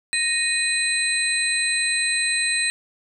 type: tone cluster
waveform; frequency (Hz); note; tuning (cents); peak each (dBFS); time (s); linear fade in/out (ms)
sine; 1862 / 2490 / 4035 / 8360; A#6 / D#7 / B7 / C9; -2 / +1 / +36 / -2; -25; 0.13-2.7; 0
effects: none